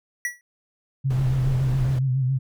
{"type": "tone with exponential decay", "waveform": "square", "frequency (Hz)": 1942, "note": "B6", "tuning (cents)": -30, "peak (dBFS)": -21, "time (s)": [0.25, 0.41], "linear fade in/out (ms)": 1, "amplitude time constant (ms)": 33}
{"type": "tone with vibrato", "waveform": "sine", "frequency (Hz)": 130.81, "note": "C3", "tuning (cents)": 0, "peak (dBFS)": -19, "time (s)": [1.04, 2.39], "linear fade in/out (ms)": 20, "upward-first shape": "sine", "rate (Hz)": 7.2, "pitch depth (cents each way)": 66}
{"type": "noise", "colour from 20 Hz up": "brown", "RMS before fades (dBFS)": -30, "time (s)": [1.1, 1.99], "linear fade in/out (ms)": 5}
{"effects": []}